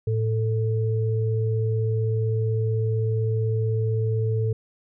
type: tone pair together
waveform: sine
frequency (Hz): 110.53 / 442.1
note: A2 / A4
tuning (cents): +8 / +8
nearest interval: 2 octaves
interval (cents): 2400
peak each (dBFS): -21 / -28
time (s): 0.07-4.53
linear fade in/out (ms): 5
effects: none